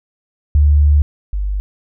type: tone pair in turn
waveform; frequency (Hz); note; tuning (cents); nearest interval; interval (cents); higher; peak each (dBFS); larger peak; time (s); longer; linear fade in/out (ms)
sine; 73.42 / 49.51; D2 / G1; 0 / +18; perfect fifth; 682; first; -7 / -16; first; 0.55-1.02 / 1.33-1.6; first; 0
effects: none